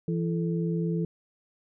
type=tone cluster; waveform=sine; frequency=167.2 / 337.2 / 437 Hz; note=E3 / E4 / A4; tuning=+25 / +39 / -12 cents; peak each=-26 / -34 / -34 dBFS; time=0.08-1.05 s; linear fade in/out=2 ms; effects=none